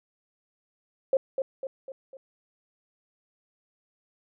sine tone with echo, 533 Hz, C5, 32 cents sharp, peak -18 dBFS, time 1.13-1.17 s, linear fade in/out 2 ms, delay 250 ms, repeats 4, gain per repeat -6 dB, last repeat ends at 2.17 s, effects none

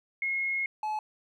sine / triangle tone pair in turn, 2160 / 857.2 Hz, C#7 / A5, -45 / -45 cents, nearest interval octave + major third, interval 1600 cents, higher first, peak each -27 dBFS, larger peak neither, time 0.22-0.66 / 0.83-0.99 s, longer first, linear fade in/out 2 ms, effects none

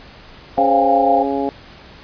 sine chord, C suspended fourth, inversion none, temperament equal with one note detuned, 523.3 / 698.5 / 803.2 Hz, C5 / F5 / G5, 0 / 0 / +42 cents, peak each -19 / -15 / -17 dBFS, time 0.57-1.24 s, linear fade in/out 20 ms
harmonic tone, 138.59 Hz, C#3, in tune, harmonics 2 / 3 / 4 / 5 / 6, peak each -21 / -23 / -26 / -26 / -25 dBFS, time 0.58-1.49 s, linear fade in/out 0 ms
effects pink hiss -41 dBFS RMS until 2.03 s + resampled to 11025 Hz

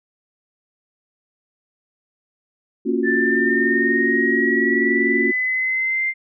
sine chord, Gb major seventh, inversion first, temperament equal, 233.1 / 277.2 / 349.2 / 370 Hz, Bb3 / Db4 / F4 / Gb4, 0 / 0 / 0 / 0 cents, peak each -23 dBFS, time 2.85-5.32 s, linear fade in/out 20 ms
sine exponential sweep, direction up, 1760 to 2100 Hz, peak -18 dBFS, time 3.03-6.14 s, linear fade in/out 50 ms
effects none

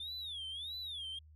sine tone with vibrato, 3521 Hz, A7, in tune, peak -38 dBFS, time 0-1.19 s, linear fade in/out 5 ms, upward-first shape sine, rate 1.6 Hz, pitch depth 220 cents each way, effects tanh soft clip ceiling -39 dBFS + added 77 Hz sine -56 dBFS peak until 1.35 s

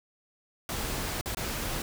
pink noise with dropouts, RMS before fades -33 dBFS, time 0.69-1.82 s, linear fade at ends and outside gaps 2 ms, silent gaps 1.212-1.258 / 1.348-1.37 s, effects none

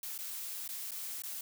blue noise with dropouts, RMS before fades -41 dBFS, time 0.03-1.41 s, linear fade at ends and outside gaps 2 ms, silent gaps 0.179-0.188 / 0.678-0.689 / 0.909-0.917 / 1.221-1.236 s, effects none

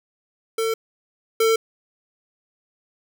square tone pair in turn, 450.1 / 448.4 Hz, A4 / A4, +39 / +33 cents, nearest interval unison, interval 6 cents, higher first, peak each -21 / -16 dBFS, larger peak second, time 0.58-0.74 / 1.4-1.56 s, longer neither, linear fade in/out 5 ms, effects none

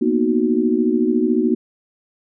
sine chord, B major seventh, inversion third, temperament equal, 233.1 / 246.9 / 311.1 / 370 Hz, A#3 / B3 / D#4 / F#4, 0 / 0 / 0 / 0 cents, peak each -20 dBFS, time 0.01-1.55 s, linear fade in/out 10 ms, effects none

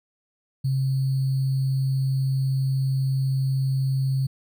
sine tone with sample-and-hold, 133.8 Hz, C3, 39 cents sharp, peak -20 dBFS, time 0.64-4.27 s, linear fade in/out 10 ms, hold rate 4410 Hz, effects none

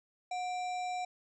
harmonic tone with a mistuned harmonic, 784 Hz, G5, in tune, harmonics 1 / 3 / 5 / 7 / 9 / 10, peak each -34 / -45 / -51 / -56 / -55 / -59 dBFS, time 0.31-1.05 s, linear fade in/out 5 ms, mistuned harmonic 1, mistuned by -130 cents, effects none

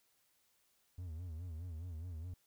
triangle tone with vibrato, 84.2 Hz, E2, 37 cents sharp, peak -40 dBFS, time 0.98-2.34 s, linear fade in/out 5 ms, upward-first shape sine, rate 4.8 Hz, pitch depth 140 cents each way, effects white hiss -75 dBFS RMS until 2.46 s

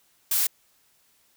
blue noise, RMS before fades -23 dBFS, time 0.31-0.47 s, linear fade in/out 5 ms, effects white hiss -64 dBFS RMS until 1.36 s

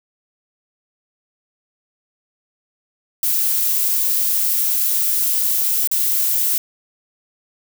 violet noise with dropouts, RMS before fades -18 dBFS, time 3.23-6.58 s, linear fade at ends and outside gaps 2 ms, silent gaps 5.874-5.914 s, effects none

